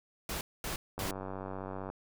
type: noise bursts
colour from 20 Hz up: pink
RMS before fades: -37 dBFS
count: 3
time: 0.29-1.11 s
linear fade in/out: 2 ms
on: 120 ms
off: 230 ms
type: click train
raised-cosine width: 1 ms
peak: -26 dBFS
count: 89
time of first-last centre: 0.98-1.901 s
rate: 95.6 Hz
effects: none